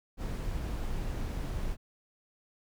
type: noise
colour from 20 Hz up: brown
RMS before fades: -34 dBFS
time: 0.17-1.77 s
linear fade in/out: 50 ms
effects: none